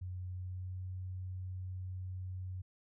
sine tone with pitch glide, 91.2 to 92.42 Hz, F#2 to F#2, -24 to -1 cents, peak -39 dBFS, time 0.01-2.62 s, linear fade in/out 10 ms, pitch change +23 cents, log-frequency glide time 0.29-0.83 s, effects none

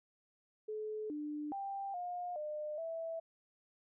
sine tone with pitch steps, 429.6 / 298.2 / 789 / 712 / 604 / 657 Hz, A4 / D4 / G5 / F5 / D5 / E5, -41 / +27 / +11 / +33 / +48 / -6 cents, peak -38 dBFS, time 0.68-3.2 s, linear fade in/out 10 ms, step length 420 ms, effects none

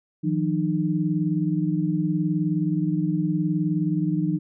sine tone cluster, 159 / 178.2 / 304.8 Hz, D#3 / F3 / D#4, +38 / +35 / -36 cents, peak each -25 dBFS, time 0.23-4.39 s, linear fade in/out 20 ms, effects none

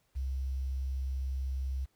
sine tone with quantisation, 66 Hz, C2, 16 cents sharp, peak -31 dBFS, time 0.15-1.86 s, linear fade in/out 20 ms, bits 10, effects pink hiss -74 dBFS RMS until 1.95 s

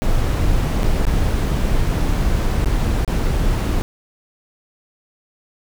brown noise with dropouts, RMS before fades -17 dBFS, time 0.02-3.82 s, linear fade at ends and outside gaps 0 ms, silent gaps 0.832-0.84 / 1.052-1.068 / 2.645-2.658 / 3.048-3.077 s, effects none

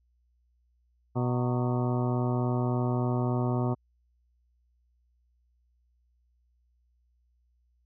harmonic tone with a mistuned harmonic, 123.47 Hz, B2, in tune, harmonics 1 / 2 / 3 / 4 / 5 / 6 / 7 / 8 / 9 / 10, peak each -27 / -31 / -34 / -41 / -38 / -39 / -40 / -51 / -42 / -46 dBFS, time 1.15-3.75 s, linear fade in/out 20 ms, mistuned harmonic 7, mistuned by +91 cents, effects added 60 Hz sine -66 dBFS peak until 7.85 s

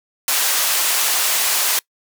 white band-pass noise, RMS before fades -18 dBFS, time 0.28-1.79 s, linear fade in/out 2 ms, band 620 to 16000 Hz, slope 12 dB/octave, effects noise-tail reverb RT60 0.1 s tail -24 dB re dry

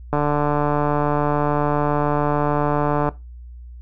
click train, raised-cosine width 1 ms, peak -6 dBFS, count 436, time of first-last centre 0.13-3.089 s, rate 147 Hz, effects noise-tail reverb RT60 0.2 s tail -17 dB re dry + added 60 Hz sine -35 dBFS peak until 3.81 s

